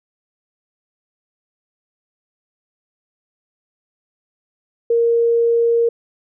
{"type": "tone", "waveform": "sine", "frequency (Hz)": 466.2, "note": "A#4", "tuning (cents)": 0, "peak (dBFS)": -12, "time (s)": [4.9, 5.89], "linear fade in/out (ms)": 5, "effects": []}